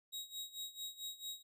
sawtooth tone with tremolo, 3804 Hz, A#7, 34 cents sharp, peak -38 dBFS, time 0.12-1.43 s, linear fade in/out 20 ms, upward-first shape sine, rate 4.5 Hz, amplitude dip 85%, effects none

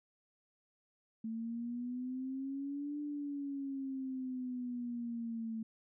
sine exponential two-way sweep, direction up then down, 221.8 to 295.1 to 221.8 Hz, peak -37 dBFS, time 1.24-5.63 s, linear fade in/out 5 ms, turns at 3 s, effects none

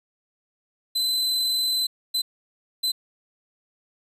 40% pulse tone bursts at uneven times, 4039 Hz, B7, 38 cents sharp, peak -20 dBFS, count 3, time 0.95-1.87 / 2.14-2.22 / 2.83-2.92 s, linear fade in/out 10 ms, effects resampled to 32000 Hz

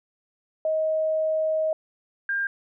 sine tone pair in turn, 630 / 1601.3 Hz, D#5 / G6, +21 / +36 cents, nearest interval octave + major third, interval 1615 cents, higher second, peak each -21 / -23 dBFS, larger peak first, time 0.65-1.73 / 2.29-2.47 s, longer first, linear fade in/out 2 ms, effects none

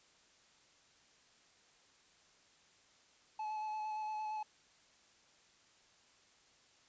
triangle tone with vibrato, 859 Hz, A5, 42 cents flat, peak -36 dBFS, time 3.39-4.43 s, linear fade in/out 5 ms, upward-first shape square, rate 8.7 Hz, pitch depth 13 cents each way, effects white hiss -67 dBFS RMS until 6.88 s + resampled to 16000 Hz

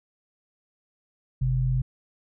sine tone pair together, 48.69 / 128.5 Hz, G1 / C3, -11 / -31 cents, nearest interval octave + perfect fourth, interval 1680 cents, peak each -27 / -22 dBFS, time 1.41-1.82 s, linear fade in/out 10 ms, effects none

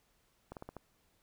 slowing click train, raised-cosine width 1 ms, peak -30 dBFS, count 5, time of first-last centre 0.52-0.767 s, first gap 48 ms, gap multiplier 1.17, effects pink hiss -73 dBFS RMS until 1.22 s

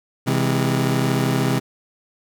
25% pulse chord, C augmented, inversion none, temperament just, 130.81 / 163.52 / 204.4 Hz, C3 / E3 / G#3, 0 / -14 / -27 cents, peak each -16 / -20 / -21 dBFS, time 0.26-1.6 s, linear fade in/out 20 ms, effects none

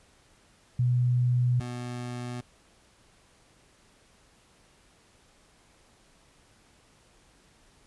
sine / 25% pulse tone pair in turn, 123.47 / 122.55 Hz, B2 / B2, 0 / -13 cents, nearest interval unison, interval 13 cents, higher first, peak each -21 / -30 dBFS, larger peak first, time 0.79-1.6 / 1.6-2.41 s, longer neither, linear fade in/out 5 ms, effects pink hiss -61 dBFS RMS until 7.86 s + resampled to 24000 Hz

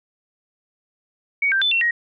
sine tone with pitch steps, 2244 / 1572 / 3513 / 2717 / 1886 Hz, C#7 / G6 / A7 / F7 / A#6, +21 / +4 / -3 / -48 / +20 cents, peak -16 dBFS, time 1.42-1.91 s, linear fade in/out 5 ms, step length 98 ms, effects none

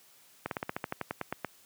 slowing click train, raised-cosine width 0.5 ms, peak -17 dBFS, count 13, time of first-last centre 0.46-1.447 s, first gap 52 ms, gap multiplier 1.08, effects white hiss -60 dBFS RMS until 1.65 s + high-pass 100 Hz 12 dB/octave

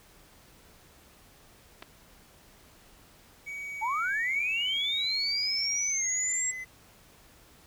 clicks, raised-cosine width 0.3 ms, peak -27 dBFS, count 2, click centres 1.824 / 1.827 s
triangle tone with pitch glide, 2261 to 2026 Hz, C#7 to B6, +34 to +44 cents, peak -34 dBFS, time 3.46-6.65 s, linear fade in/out 20 ms, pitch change -190 cents, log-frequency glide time 5.89-6.08 s
sine linear sweep, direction up, 830.6 to 7680 Hz, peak -27 dBFS, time 3.81-6.52 s, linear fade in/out 20 ms
effects pink hiss -57 dBFS RMS until 7.66 s

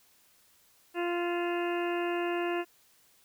harmonic tone with a mistuned harmonic, 347.6 Hz, F4, 8 cents flat, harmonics 1 / 2 / 3 / 4 / 5 / 6 / 7 / 8, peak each -30 / -36 / -40 / -43 / -41 / -47 / -44 / -43 dBFS, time 0.94-2.65 s, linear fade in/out 50 ms, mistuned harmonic 7, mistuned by +64 cents, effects white hiss -64 dBFS RMS until 3.24 s

